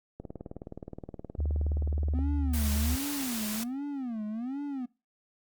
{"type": "click train", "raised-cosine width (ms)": 2, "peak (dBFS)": -26, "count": 39, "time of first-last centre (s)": [0.2, 2.19], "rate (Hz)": 19.1}
{"type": "tone", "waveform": "sine", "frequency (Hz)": 74.3, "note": "D2", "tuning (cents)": 21, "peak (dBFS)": -26, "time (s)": [1.38, 2.96], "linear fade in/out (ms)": 10}
{"type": "tone with vibrato", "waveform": "triangle", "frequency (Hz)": 246.9, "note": "B3", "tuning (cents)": 0, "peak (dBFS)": -30, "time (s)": [2.14, 4.86], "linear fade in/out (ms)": 10, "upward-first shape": "sine", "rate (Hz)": 1.3, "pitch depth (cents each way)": 270}
{"type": "noise", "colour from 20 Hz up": "white", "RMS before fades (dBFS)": -36, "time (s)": [2.53, 3.64], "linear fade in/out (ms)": 10}
{"effects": ["noise-tail reverb RT60 0.3 s tail -23 dB re dry", "Opus 48 kbps"]}